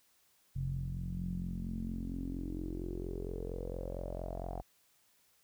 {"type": "tone with low-pass filter sweep", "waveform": "sawtooth", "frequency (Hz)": 44.33, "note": "F1", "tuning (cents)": 27, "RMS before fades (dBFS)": -39, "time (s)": [0.55, 4.62], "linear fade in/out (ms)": 10, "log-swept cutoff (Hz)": [130, 740], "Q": 6.9, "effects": ["white hiss -70 dBFS RMS until 5.43 s"]}